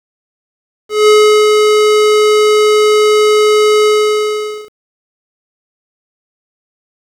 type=tone with ADSR envelope; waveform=square; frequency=424.4 Hz; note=G#4; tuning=38 cents sharp; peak=-4 dBFS; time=0.89-4.7 s; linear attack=190 ms; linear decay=380 ms; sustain=-3 dB; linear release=850 ms; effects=low-pass 8000 Hz 12 dB/octave + 7-bit